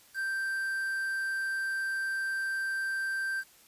triangle tone with quantisation, 1568 Hz, G6, in tune, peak -28 dBFS, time 0.14-3.44 s, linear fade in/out 50 ms, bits 8, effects white hiss -59 dBFS RMS until 3.67 s + resampled to 32000 Hz

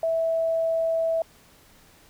sine tone, 655 Hz, E5, 11 cents flat, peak -21 dBFS, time 0.03-1.22 s, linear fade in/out 2 ms, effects pink hiss -55 dBFS RMS until 2.09 s

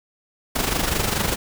pink noise with amplitude modulation, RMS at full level -20 dBFS, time 0.55-1.36 s, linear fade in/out 10 ms, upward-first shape sine, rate 24.7 Hz, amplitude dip 60%, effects none

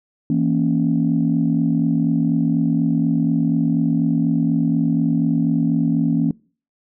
sine chord, A# diminished, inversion second, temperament equal, 164.81 / 233.1 / 277.2 Hz, E3 / A#3 / C#4, 0 / 0 / 0 cents, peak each -19 dBFS, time 0.3-6.31 s, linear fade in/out 2 ms, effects noise-tail reverb RT60 0.4 s tail -24 dB re dry + tanh soft clip ceiling -7 dBFS

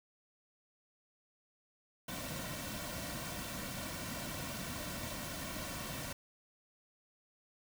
pink noise with comb filter, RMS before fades -42 dBFS, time 2.08-6.13 s, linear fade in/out 5 ms, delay 2.4 ms, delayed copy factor -0.65, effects none

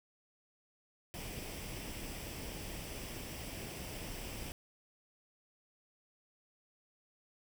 pink noise with comb filter, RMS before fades -44 dBFS, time 1.14-4.52 s, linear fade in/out 0 ms, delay 0.37 ms, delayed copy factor +0.5, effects none

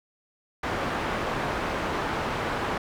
white low-pass noise, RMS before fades -29 dBFS, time 0.63-2.78 s, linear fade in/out 5 ms, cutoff 1300 Hz, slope 12 dB/octave, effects none

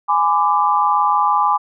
sine chord, G# diminished, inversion none, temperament equal with one note detuned, 830.6 / 1008.5 / 1174.7 Hz, G#5 / B5 / D6, 0 / +36 / 0 cents, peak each -17 dBFS, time 0.08-1.58 s, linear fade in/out 20 ms, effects none

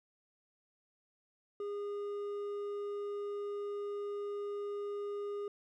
sine tone with hard clipping, 408.4 Hz, G#4, 29 cents flat, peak -38 dBFS, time 1.6-5.48 s, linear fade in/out 2 ms, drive 5 dB, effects none

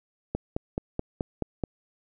click train, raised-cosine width 2 ms, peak -14 dBFS, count 7, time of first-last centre 0.35-1.638 s, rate 4.66 Hz, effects none

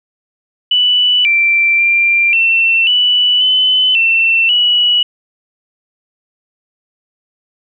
sine tone with pitch steps, 2969 / 2349 / 2374 / 2694 / 2964 / 3024 / 2689 / 2934 Hz, F#7 / D7 / D7 / E7 / F#7 / F#7 / E7 / F#7, +5 / 0 / +18 / +37 / +2 / +37 / +34 / -15 cents, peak -8 dBFS, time 0.71-5.03 s, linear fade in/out 5 ms, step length 540 ms, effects none

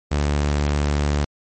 sawtooth tone, 72.9 Hz, D2, 12 cents flat, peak -14 dBFS, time 0.11-1.25 s, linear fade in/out 10 ms, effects MP3 32 kbps

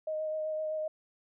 sine tone with vibrato, 622.3 Hz, D#5, in tune, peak -31 dBFS, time 0.07-0.88 s, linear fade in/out 5 ms, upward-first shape sine, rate 7.8 Hz, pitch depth 14 cents each way, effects none

